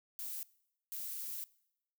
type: noise bursts at uneven times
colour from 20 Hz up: violet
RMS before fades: -42 dBFS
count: 2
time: 0.19-0.43 / 0.92-1.44 s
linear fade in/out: 0 ms
effects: noise-tail reverb RT60 0.8 s tail -22 dB re dry